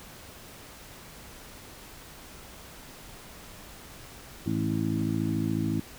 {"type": "harmonic tone with a mistuned harmonic", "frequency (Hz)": 54, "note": "A1", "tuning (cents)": -32, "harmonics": [2, 3, 4, 5, 6], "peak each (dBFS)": [-32, -32, -32, -32, -32], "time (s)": [4.46, 5.8], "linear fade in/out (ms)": 5, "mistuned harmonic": 2, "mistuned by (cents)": -46, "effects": ["pink hiss -47 dBFS RMS until 5.98 s"]}